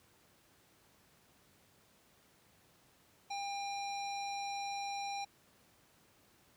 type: tone with low-pass filter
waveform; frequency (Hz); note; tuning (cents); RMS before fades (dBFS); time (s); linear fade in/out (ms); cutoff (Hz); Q
square; 801; G5; +37; -40; 3.3-5.25; 10; 5300; 2.3
effects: pink hiss -67 dBFS RMS until 6.56 s + high-pass 80 Hz 12 dB/octave